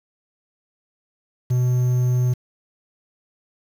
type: tone with quantisation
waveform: triangle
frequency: 124.6 Hz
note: B2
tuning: 16 cents sharp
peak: -14 dBFS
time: 1.5-2.34 s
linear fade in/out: 10 ms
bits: 7
effects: none